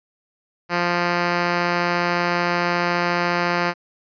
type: tone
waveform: 5% pulse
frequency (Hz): 174.61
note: F3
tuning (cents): 0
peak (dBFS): -7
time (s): 0.69-3.74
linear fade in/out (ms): 50
effects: resampled to 11025 Hz